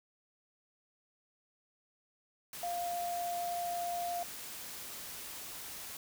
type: tone in noise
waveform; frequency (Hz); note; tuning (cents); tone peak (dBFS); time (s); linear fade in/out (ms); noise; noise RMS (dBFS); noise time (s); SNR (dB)
sine; 698.5; F5; 0; -34; 2.63-4.23; 2; white; -45; 2.53-5.97; +8
effects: none